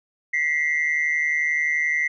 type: tone pair together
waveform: sine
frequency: 1941.6 / 2093 Hz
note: B6 / C7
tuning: -30 / 0 cents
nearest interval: minor second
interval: 130 cents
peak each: -21 dBFS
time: 0.33-2.08 s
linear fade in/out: 10 ms
effects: tanh soft clip ceiling -15 dBFS